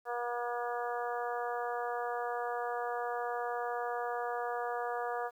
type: harmonic tone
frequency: 240.4 Hz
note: B3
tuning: 46 cents flat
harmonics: 2 / 3 / 4 / 5 / 6 / 7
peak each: -38 / -37 / -42 / -42 / -46 / -45 dBFS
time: 0.05-5.31 s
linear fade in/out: 50 ms
effects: 11-bit